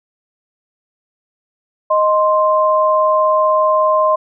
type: tone pair together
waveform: sine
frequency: 622.3 / 1047.3 Hz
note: D#5 / C6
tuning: 0 / +1 cents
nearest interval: major sixth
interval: 901 cents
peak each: -13 dBFS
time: 1.9-4.16 s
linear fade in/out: 10 ms
effects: none